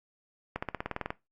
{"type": "accelerating click train", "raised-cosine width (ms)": 0.5, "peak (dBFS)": -17, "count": 11, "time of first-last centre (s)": [0.56, 1.105], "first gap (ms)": 65, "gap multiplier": 0.96, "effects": ["noise-tail reverb RT60 0.2 s tail -19 dB re dry", "Opus 48 kbps"]}